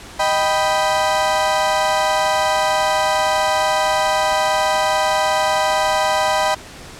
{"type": "chord", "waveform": "35% pulse", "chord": "Eb augmented", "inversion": "none", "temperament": "equal", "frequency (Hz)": [622.3, 784, 987.8], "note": ["Eb5", "G5", "B5"], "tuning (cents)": [0, 0, 0], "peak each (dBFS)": -18, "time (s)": [0.19, 6.55], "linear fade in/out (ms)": 10, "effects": ["pink hiss -37 dBFS RMS until 6.99 s", "low-pass 9000 Hz 12 dB/octave"]}